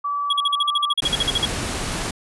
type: tone with pitch glide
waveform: sine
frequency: 1152 to 1167.4 Hz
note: D6 to D6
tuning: -34 to -11 cents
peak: -21 dBFS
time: 0.04-0.94 s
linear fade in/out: 10 ms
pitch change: +23 cents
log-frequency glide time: 0.57-0.62 s
type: tone bursts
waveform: triangle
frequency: 3322 Hz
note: G#7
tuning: in tune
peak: -15 dBFS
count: 16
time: 0.3-1.455 s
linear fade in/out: 5 ms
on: 30 ms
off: 45 ms
type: noise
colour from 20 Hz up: pink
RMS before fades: -26 dBFS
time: 1.02-2.11 s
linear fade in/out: 5 ms
effects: resampled to 24000 Hz